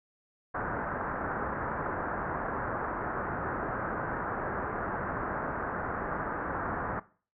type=low-pass noise; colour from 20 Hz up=white; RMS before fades=-34 dBFS; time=0.54-7 s; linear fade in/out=10 ms; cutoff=1600 Hz; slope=48 dB/octave; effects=noise-tail reverb RT60 0.4 s tail -19 dB re dry